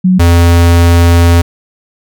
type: tone pair in turn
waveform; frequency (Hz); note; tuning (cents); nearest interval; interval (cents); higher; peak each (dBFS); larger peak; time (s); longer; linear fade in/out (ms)
sine / square; 184.4 / 85.48; F#3 / F2; -6 / -37; octave + minor second; 1331; first; -4; neither; 0.04-0.19 / 0.19-1.42; second; 10
effects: none